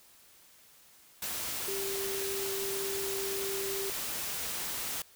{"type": "tone in noise", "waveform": "sine", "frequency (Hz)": 392, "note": "G4", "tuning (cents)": 0, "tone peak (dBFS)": -35, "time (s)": [1.68, 3.9], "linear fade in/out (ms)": 2, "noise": "white", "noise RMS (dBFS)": -36, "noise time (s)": [1.22, 5.02], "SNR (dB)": -2, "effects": ["white hiss -59 dBFS RMS until 5.15 s"]}